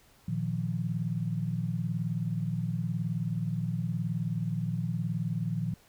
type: chord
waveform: sine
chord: Bb suspended fourth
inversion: none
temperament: equal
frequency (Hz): 116.54 / 155.56 / 174.61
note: Bb2 / Eb3 / F3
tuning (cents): 0 / 0 / 0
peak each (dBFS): -33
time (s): 0.28-5.74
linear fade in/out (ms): 5
effects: pink hiss -61 dBFS RMS until 5.88 s